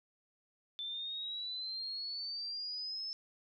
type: exponential sweep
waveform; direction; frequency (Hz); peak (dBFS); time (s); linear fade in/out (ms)
sine; up; 3520 to 5274; -38; 0.79-3.13; 0
effects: none